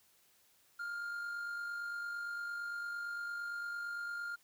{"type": "tone with amplitude modulation", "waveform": "triangle", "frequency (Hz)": 1405, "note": "F6", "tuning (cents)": 10, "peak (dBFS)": -35, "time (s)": [0.79, 4.36], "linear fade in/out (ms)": 10, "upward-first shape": "sine", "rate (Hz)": 48.8, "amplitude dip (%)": 35, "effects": ["white hiss -69 dBFS RMS until 4.43 s"]}